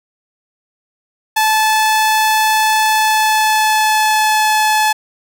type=tone with pitch glide; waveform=sawtooth; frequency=869 to 860.5 Hz; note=A5 to A5; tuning=-22 to -39 cents; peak=-7 dBFS; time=1.36-4.93 s; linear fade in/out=10 ms; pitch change=-17 cents; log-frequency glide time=2.83-4.48 s; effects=none